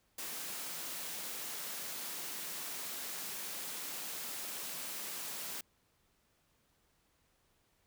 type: high-pass noise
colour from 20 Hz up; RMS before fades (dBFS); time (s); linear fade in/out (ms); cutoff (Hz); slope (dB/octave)
white; -42; 0.18-5.61; 5; 140; 48
effects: pink hiss -74 dBFS RMS until 7.86 s